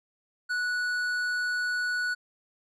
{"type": "tone with tanh clipping", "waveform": "sine", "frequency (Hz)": 1473, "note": "F#6", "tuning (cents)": -8, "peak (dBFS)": -28, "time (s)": [0.49, 2.15], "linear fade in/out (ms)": 20, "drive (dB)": 10, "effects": []}